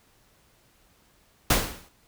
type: noise with exponential decay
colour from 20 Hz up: pink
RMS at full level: -17 dBFS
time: 1.5-1.89 s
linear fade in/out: 5 ms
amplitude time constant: 84 ms
effects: pink hiss -62 dBFS RMS until 2.07 s